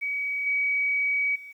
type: tone with level steps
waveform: sine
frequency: 2268 Hz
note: C#7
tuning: 39 cents sharp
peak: -26 / -22 / -40 dBFS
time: 0.01-1.53 s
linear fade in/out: 20 ms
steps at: 0.46 / 1.35 s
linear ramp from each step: 10 ms
effects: 10-bit